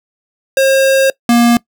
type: tone pair in turn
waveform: square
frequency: 537 / 236.9 Hz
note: C5 / A#3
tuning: +45 / +28 cents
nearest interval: octave + major second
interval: 1417 cents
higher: first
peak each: -8 / -7 dBFS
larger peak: second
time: 0.57-1.1 / 1.29-1.57 s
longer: first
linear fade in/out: 2 ms
effects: noise-tail reverb RT60 0.1 s tail -22 dB re dry